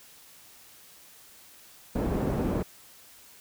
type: low-pass noise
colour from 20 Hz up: white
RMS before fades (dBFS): -28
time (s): 1.95-2.63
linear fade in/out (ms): 10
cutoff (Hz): 370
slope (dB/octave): 12
effects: white hiss -53 dBFS RMS until 3.4 s